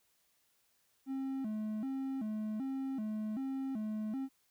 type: tone with vibrato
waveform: triangle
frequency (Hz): 239.9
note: A#3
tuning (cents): +50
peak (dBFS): -33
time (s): 1.06-4.29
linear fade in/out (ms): 50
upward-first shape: square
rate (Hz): 1.3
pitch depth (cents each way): 190
effects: white hiss -74 dBFS RMS until 4.5 s